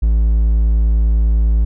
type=tone; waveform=triangle; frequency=55 Hz; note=A1; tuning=in tune; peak=-8 dBFS; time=0.02-1.65 s; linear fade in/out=10 ms; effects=none